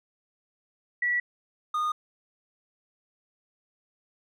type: tone pair in turn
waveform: sine / triangle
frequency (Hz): 1944 / 1227.2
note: B6 / D#6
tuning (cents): -28 / -24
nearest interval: minor sixth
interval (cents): 796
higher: first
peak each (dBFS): -23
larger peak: neither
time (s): 1.02-1.2 / 1.74-1.92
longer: neither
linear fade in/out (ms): 5
effects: none